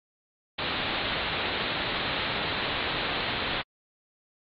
white low-pass noise, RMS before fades -31 dBFS, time 0.58-3.62 s, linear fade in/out 10 ms, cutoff 4100 Hz, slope 96 dB/octave, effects AAC 32 kbps

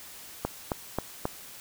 click train, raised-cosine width 1 ms, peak -13 dBFS, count 4, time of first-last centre 0.45-1.254 s, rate 3.73 Hz, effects white hiss -46 dBFS RMS until 1.6 s

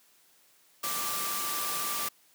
sine tone in noise, 1174.7 Hz, D6, in tune, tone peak -36 dBFS, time 0.83-2.09 s, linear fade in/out 10 ms, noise white, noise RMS -33 dBFS, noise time 0.83-2.09 s, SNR -6 dB, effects white hiss -63 dBFS RMS until 2.34 s + high-pass 150 Hz 12 dB/octave

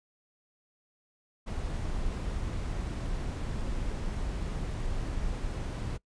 brown noise, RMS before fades -33 dBFS, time 1.46-5.98 s, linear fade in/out 20 ms, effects noise-tail reverb RT60 0.1 s tail -22 dB re dry + resampled to 22050 Hz

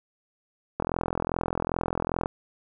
click train, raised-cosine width 1 ms, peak -12 dBFS, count 63, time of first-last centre 0.8-2.259 s, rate 42.5 Hz, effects none

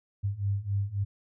sine beating tone pair, 98 / 101.7 Hz, G2 / G#2, 0 / -36 cents, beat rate 3.7 Hz, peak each -31 / -29 dBFS, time 0.23-1.05 s, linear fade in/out 20 ms, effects none

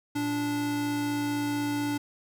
square tone pair together, 115.73 / 291.4 Hz, A#2 / D4, -12 / -13 cents, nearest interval octave + major third, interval 1599 cents, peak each -38 / -28 dBFS, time 0.15-1.98 s, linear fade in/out 10 ms, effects none

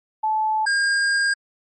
sine / square tone pair in turn, 868 / 1614.1 Hz, A5 / G#6, -24 / -50 cents, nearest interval major seventh, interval 1074 cents, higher second, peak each -18 dBFS, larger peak neither, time 0.23-0.66 / 0.66-1.34 s, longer second, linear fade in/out 10 ms, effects MP3 32 kbps

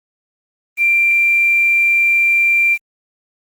sine tone with quantisation, 2366 Hz, D7, 12 cents sharp, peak -10 dBFS, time 0.77-2.78 s, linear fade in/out 50 ms, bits 6, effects Opus 32 kbps

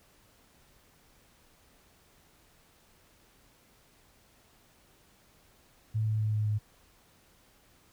sine tone with pitch steps, 109.3 / 108.42 / 107.55 / 106.68 / 105.82 Hz, A2 / A2 / A2 / G#2 / G#2, -11 / -25 / -39 / +47 / +33 cents, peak -26 dBFS, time 5.94-6.59 s, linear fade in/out 20 ms, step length 130 ms, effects pink hiss -63 dBFS RMS until 7.92 s

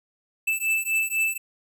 square beating tone pair, 2637 / 2641 Hz, E7 / E7, 0 / +3 cents, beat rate 4 Hz, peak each -26 dBFS, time 0.47-1.38 s, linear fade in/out 10 ms, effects none

